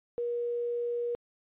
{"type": "tone with quantisation", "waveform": "sine", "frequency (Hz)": 477.4, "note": "A#4", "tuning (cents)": 41, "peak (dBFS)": -29, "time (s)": [0.18, 1.15], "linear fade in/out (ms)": 0, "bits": 9, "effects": ["resampled to 8000 Hz"]}